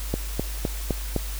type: click train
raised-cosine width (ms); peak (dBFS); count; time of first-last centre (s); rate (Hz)
2; -10; 5; 0.14-1.163; 3.91
effects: added 50 Hz sine -29 dBFS peak until 1.39 s + white hiss -38 dBFS RMS until 1.39 s